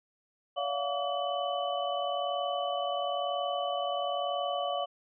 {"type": "tone cluster", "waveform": "sine", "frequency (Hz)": [570, 671, 712, 1145, 2998], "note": ["C#5", "E5", "F5", "D6", "F#7"], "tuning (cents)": [48, 31, 33, -44, 22], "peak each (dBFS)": [-34, -40, -33, -37, -39], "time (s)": [0.56, 4.86], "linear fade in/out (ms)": 20, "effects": []}